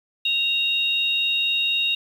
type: tone pair together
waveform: sine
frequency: 2780 / 3744 Hz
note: F7 / A#7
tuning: -9 / +7 cents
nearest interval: perfect fourth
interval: 516 cents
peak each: -22 dBFS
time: 0.25-1.95 s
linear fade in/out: 5 ms
effects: 8-bit